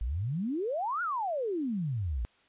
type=exponential two-way sweep; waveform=sine; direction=up then down; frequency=50.9 to 1479 to 53.3 Hz; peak=-29 dBFS; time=0.01-2.25 s; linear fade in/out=0 ms; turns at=1.02 s; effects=white hiss -65 dBFS RMS until 2.48 s + resampled to 8000 Hz